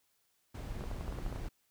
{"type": "noise", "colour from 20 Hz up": "brown", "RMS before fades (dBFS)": -40, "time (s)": [0.54, 1.49], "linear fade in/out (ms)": 10}
{"type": "clicks", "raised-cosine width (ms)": 1, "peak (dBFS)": -30, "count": 10, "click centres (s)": [0.809, 0.839, 0.914, 1.01, 1.08, 1.125, 1.187, 1.263, 1.326, 1.36]}
{"effects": ["white hiss -75 dBFS RMS until 1.7 s"]}